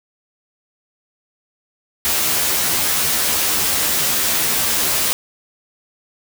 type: noise with comb filter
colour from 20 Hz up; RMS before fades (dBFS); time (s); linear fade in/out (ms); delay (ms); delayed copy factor
white; -18; 2.05-5.13; 0; 13; +0.8
effects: none